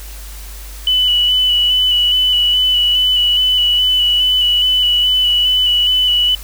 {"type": "tone with vibrato", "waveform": "sine", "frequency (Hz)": 2974, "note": "F#7", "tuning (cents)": 8, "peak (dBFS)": -10, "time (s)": [0.87, 6.35], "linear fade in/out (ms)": 2, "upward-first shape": "square", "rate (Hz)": 2.4, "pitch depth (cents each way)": 16, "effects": ["added 50 Hz sine -29 dBFS peak until 6.43 s", "white hiss -36 dBFS RMS until 6.43 s"]}